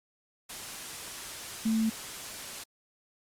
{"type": "tone in noise", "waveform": "sine", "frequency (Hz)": 221.9, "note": "A3", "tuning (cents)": 15, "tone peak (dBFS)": -24, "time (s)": [1.65, 1.9], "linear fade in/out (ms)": 10, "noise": "white", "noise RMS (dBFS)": -40, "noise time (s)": [0.49, 2.64], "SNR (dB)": 13, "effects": ["low-pass 11000 Hz 12 dB/octave", "Opus 48 kbps"]}